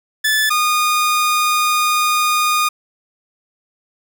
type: tone pair in turn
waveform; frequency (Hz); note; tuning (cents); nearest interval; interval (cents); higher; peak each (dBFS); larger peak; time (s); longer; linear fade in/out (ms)
sawtooth; 1738 / 1226; A6 / D#6; -22 / -26; tritone; 604; first; -10; neither; 0.24-0.5 / 0.5-2.69; second; 10
effects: none